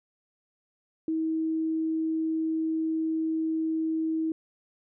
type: tone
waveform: sine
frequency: 320.1 Hz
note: D#4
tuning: 49 cents sharp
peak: -25 dBFS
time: 1.08-4.32 s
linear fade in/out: 2 ms
effects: none